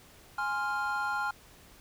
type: chord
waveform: triangle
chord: F minor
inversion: first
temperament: equal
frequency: 830.6 / 1046.5 / 1396.9 Hz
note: Ab5 / C6 / F6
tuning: 0 / 0 / 0 cents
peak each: -32 / -35 / -30 dBFS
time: 0.38-1.31 s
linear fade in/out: 5 ms
effects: pink hiss -56 dBFS RMS until 1.8 s